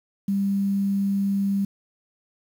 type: tone with quantisation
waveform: sine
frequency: 198 Hz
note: G3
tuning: 18 cents sharp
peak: -20 dBFS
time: 0.28-1.65 s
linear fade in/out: 5 ms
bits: 8
effects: none